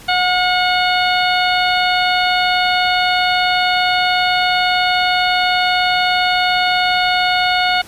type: harmonic tone with a mistuned harmonic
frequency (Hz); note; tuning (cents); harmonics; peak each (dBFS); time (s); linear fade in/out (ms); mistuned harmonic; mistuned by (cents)
729; F#5; -26; 1 / 2 / 3 / 4 / 5 / 6; -16 / -19 / -21 / -22 / -23 / -24; 0.08-7.82; 10; 2; -24
effects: pink hiss -39 dBFS RMS until 7.87 s + resampled to 32000 Hz